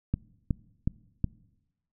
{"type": "click train", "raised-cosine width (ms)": 5, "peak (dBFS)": -13, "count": 4, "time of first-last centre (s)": [0.14, 1.243], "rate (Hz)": 2.72, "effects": ["noise-tail reverb RT60 1.0 s tail -23 dB re dry"]}